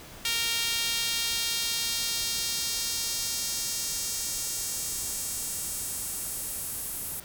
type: tone with high-pass filter sweep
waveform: sawtooth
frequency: 463.1 Hz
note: A#4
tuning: 11 cents flat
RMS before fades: -31 dBFS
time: 0.25-7.2 s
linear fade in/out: 2 ms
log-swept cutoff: 3000 to 11000 Hz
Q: 1.4
effects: pink hiss -46 dBFS RMS until 7.24 s